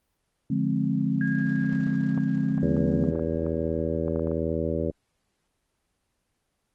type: chord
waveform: sine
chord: D half-diminished seventh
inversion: none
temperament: just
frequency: 146.83 / 176.2 / 211.4 / 264.3 Hz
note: D3 / F3 / Ab3 / C4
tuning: 0 / +16 / +31 / +18 cents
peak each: -28 / -29 / -27 / -27 dBFS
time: 0.5-3.11 s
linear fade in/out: 5 ms
type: tone with exponential decay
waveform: sine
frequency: 1634 Hz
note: G#6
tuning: 29 cents flat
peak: -30 dBFS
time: 1.21-4.39 s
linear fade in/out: 2 ms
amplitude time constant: 690 ms
type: clicks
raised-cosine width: 1 ms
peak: -24 dBFS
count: 12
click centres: 2.177 / 2.58 / 2.767 / 3.04 / 3.156 / 3.194 / 3.465 / 4.081 / 4.16 / 4.195 / 4.272 / 4.315 s
type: harmonic tone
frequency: 81.2 Hz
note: E2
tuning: 26 cents flat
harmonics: 1 / 2 / 3 / 4 / 5 / 6 / 7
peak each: -32 / -32 / -32 / -32 / -32 / -32 / -32 dBFS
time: 2.62-4.91 s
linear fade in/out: 10 ms
effects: pink hiss -75 dBFS RMS until 6.74 s + Opus 24 kbps